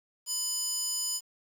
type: tone with high-pass filter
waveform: square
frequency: 1000 Hz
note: B5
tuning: 21 cents sharp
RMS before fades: -32 dBFS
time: 0.26-1.21 s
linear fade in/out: 50 ms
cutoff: 6000 Hz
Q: 3
effects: 9-bit